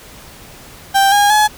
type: tone with pitch steps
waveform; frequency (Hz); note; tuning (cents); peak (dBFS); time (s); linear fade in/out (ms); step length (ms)
35% pulse; 786 / 816.5 / 848.3; G5 / G#5 / G#5; +4 / -30 / +36; -7; 0.94-1.48; 20; 180
effects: pink hiss -38 dBFS RMS until 1.57 s